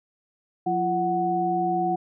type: tone cluster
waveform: sine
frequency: 178.4 / 342.6 / 740 Hz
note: F3 / F4 / F#5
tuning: +37 / -33 / 0 cents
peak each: -30 / -27 / -23 dBFS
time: 0.66-1.96 s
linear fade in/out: 10 ms
effects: none